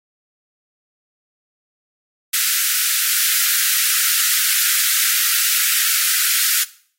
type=high-pass noise; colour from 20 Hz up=white; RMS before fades=-17 dBFS; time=2.33-6.64 s; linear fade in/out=10 ms; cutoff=1300 Hz; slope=96 dB/octave; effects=noise-tail reverb RT60 0.5 s tail -18 dB re dry + AAC 48 kbps